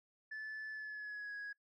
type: tone with pitch glide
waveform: sine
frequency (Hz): 1740 to 1662.4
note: A6 to G#6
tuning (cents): -20 to +1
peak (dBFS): -40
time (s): 0.31-1.53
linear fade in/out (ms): 10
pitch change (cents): -79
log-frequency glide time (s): 0.71-1.34
effects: noise-tail reverb RT60 0.1 s tail -22 dB re dry + tanh soft clip ceiling -41 dBFS